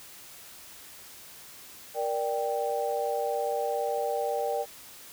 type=chord; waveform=sine; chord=G minor; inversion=first; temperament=just; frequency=470.4 / 588 / 784 Hz; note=Bb4 / D5 / G5; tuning=+16 / +2 / 0 cents; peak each=-31 dBFS; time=1.94-4.66 s; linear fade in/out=50 ms; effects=white hiss -48 dBFS RMS until 5.12 s